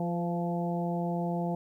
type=harmonic tone with a mistuned harmonic; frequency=172.8 Hz; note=F3; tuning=18 cents flat; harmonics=1 / 2 / 3 / 4 / 5; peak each=-30 / -37 / -38 / -36 / -40 dBFS; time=0-1.55 s; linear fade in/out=2 ms; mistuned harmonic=3; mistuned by=-23 cents; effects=11-bit